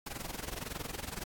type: noise with amplitude modulation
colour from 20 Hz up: pink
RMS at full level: -38 dBFS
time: 0.06-1.24 s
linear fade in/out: 5 ms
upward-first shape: sine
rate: 21.7 Hz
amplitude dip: 85%
effects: AAC 64 kbps